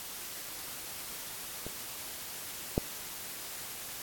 clicks, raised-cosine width 2 ms, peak -27 / -12 dBFS, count 2, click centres 1.666 / 2.779 s, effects white hiss -42 dBFS RMS until 4.02 s + AAC 64 kbps

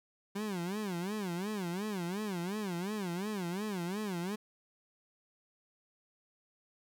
30% pulse tone with vibrato, 191.7 Hz, G3, 38 cents flat, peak -32 dBFS, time 0.35-4.36 s, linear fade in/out 10 ms, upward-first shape sine, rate 2.8 Hz, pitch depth 210 cents each way, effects none

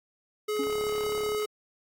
square tone, 423.3 Hz, G#4, 33 cents sharp, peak -28 dBFS, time 0.48-1.46 s, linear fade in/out 10 ms
triangle tone with exponential decay, 277.2 Hz, C#4, in tune, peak -25 dBFS, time 0.59-0.82 s, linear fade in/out 5 ms, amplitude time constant 49 ms
click train, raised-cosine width 1 ms, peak -26 dBFS, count 25, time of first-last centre 0.67-1.348 s, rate 35.4 Hz
effects AAC 48 kbps

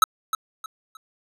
square tone with echo, 1299 Hz, E6, 26 cents flat, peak -12 dBFS, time 0.02-0.04 s, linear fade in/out 2 ms, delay 310 ms, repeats 3, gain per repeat -10 dB, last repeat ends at 0.97 s, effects resampled to 32000 Hz

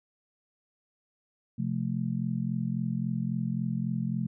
sine chord, F major, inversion second, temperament just, 130.96 / 174.61 / 218.3 Hz, C3 / F3 / A3, +2 / 0 / -13 cents, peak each -32 dBFS, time 1.58-4.27 s, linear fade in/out 10 ms, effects none

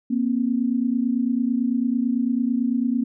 sine tone pair together, 236.7 / 265.7 Hz, A#3 / C4, +27 / +27 cents, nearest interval major second, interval 200 cents, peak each -21 / -23 dBFS, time 0.1-3.04 s, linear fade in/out 10 ms, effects none

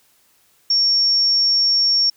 sine tone, 5500 Hz, F8, 27 cents flat, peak -13 dBFS, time 0.7-2.1 s, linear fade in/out 5 ms, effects white hiss -58 dBFS RMS until 2.16 s

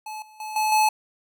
square tone with level steps, 861 Hz, A5, 38 cents flat, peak -33 / -48 / -32 / -21 / -17 dBFS, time 0.06-0.89 s, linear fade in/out 5 ms, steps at 0.22 / 0.4 / 0.56 / 0.72 s, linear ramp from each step 2 ms, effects none

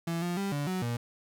35% pulse tone with pitch steps, 167.6 / 175.1 / 197.6 / 144.4 / 185.4 / 118.8 Hz, E3 / F3 / G3 / D3 / F#3 / A#2, +29 / +5 / +14 / -29 / +4 / +33 cents, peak -28 dBFS, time 0.07-0.97 s, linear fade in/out 5 ms, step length 150 ms, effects none

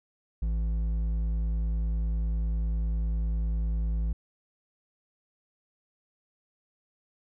sine tone with hard clipping, 55 Hz, A1, in tune, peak -27 dBFS, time 0.42-4.13 s, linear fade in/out 5 ms, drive 6 dB, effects none

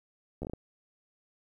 slowing click train, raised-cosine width 2 ms, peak -24 dBFS, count 6, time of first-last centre 0.42-0.535 s, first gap 12 ms, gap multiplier 1.33, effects 11-bit

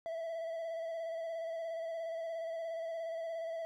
triangle tone with vibrato, 659.3 Hz, E5, in tune, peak -35 dBFS, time 0.06-3.65 s, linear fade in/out 0 ms, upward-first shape square, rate 17 Hz, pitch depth 24 cents each way, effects none

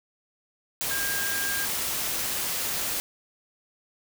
sine tone in noise, 1612 Hz, G6, 48 cents sharp, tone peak -30 dBFS, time 0.91-1.65 s, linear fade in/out 0 ms, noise white, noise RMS -29 dBFS, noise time 0.81-3 s, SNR -4 dB, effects none

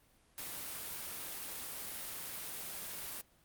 white noise, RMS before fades -43 dBFS, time 0.38-3.21 s, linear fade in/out 0 ms, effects pink hiss -68 dBFS RMS until 3.44 s + Opus 32 kbps

